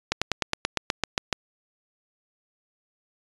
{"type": "slowing click train", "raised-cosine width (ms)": 0.2, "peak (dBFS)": -5, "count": 11, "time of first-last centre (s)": [0.12, 1.327], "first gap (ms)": 96, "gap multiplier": 1.05, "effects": ["resampled to 22050 Hz"]}